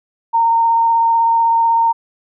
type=tone with vibrato; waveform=sine; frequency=919 Hz; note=A#5; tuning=25 cents flat; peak=-10 dBFS; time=0.33-1.93 s; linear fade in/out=20 ms; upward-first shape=triangle; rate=16 Hz; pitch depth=12 cents each way; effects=none